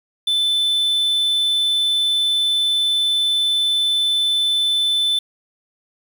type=tone; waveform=triangle; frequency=3520 Hz; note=A7; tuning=in tune; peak=-14 dBFS; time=0.27-5.19 s; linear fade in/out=5 ms; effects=7-bit

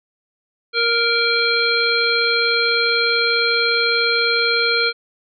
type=harmonic tone with a mistuned harmonic; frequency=467 Hz; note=A#4; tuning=3 cents sharp; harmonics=1 / 3 / 5 / 7 / 9; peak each=-22 / -20 / -21 / -26 / -20 dBFS; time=0.73-4.93 s; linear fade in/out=50 ms; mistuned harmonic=9; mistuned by=-16 cents; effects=none

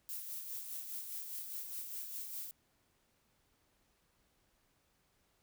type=noise with tremolo; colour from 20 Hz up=violet; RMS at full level=-42 dBFS; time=0.09-2.51 s; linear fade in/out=0 ms; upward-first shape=sine; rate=4.9 Hz; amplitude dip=45%; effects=pink hiss -75 dBFS RMS until 5.42 s

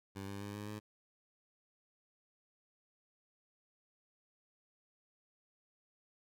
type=tone with pitch steps; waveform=15% pulse; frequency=98 / 99.89 / 101.81 / 103.77 / 105.76 Hz; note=G2 / G2 / G#2 / G#2 / G#2; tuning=0 / +33 / -34 / -1 / +32 cents; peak=-36 dBFS; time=0.15-0.8 s; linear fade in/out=20 ms; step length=130 ms; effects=none

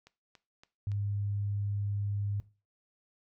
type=click train; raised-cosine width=0.2 ms; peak=-36 dBFS; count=4; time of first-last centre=0.07-0.917 s; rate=3.54 Hz
type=tone; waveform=sine; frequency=101.6 Hz; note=G#2; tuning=38 cents flat; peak=-30 dBFS; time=0.87-2.4 s; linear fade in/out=0 ms
effects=noise-tail reverb RT60 0.3 s tail -17 dB re dry

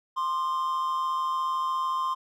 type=tone pair together; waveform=triangle; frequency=1047.7 / 1205 Hz; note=C6 / D6; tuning=+2 / +44 cents; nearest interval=major second; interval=242 cents; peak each=-24 / -32 dBFS; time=0.16-2.15 s; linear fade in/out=20 ms; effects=none

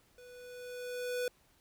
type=tone with level ramp; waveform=square; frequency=493.9 Hz; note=B4; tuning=in tune; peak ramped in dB=-53 to -32 dBFS; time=0.18-1.28 s; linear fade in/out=2 ms; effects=pink hiss -68 dBFS RMS until 1.6 s

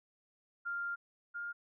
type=tone pair in turn; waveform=sine; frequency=1396.9 / 1409.9 Hz; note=F6 / F6; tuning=0 / +16 cents; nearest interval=unison; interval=16 cents; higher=second; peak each=-35 / -38 dBFS; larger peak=first; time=0.65-0.96 / 1.34-1.53 s; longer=first; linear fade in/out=20 ms; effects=none

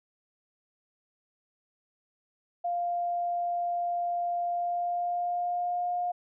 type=tone with pitch glide; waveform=sine; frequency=698.5 to 710.3 Hz; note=F5 to F5; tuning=0 to +29 cents; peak=-27 dBFS; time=2.64-6.12 s; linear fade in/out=10 ms; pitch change=+29 cents; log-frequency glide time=4.51-5.9 s; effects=none

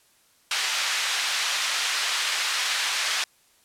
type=band-pass noise; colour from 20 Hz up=white; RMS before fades=-26 dBFS; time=0.51-3.24 s; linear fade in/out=2 ms; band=1200 to 4500 Hz; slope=12 dB/octave; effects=white hiss -61 dBFS RMS until 3.64 s + low-pass 12000 Hz 12 dB/octave

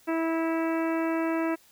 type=harmonic tone with a mistuned harmonic; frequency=326.6 Hz; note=E4; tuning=16 cents flat; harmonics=1 / 2 / 3 / 4 / 5 / 6 / 7 / 8; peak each=-26 / -32 / -36 / -38 / -40 / -42 / -43 / -44 dBFS; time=0.07-1.56 s; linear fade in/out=20 ms; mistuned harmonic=8; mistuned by=+26 cents; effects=white hiss -59 dBFS RMS until 1.71 s

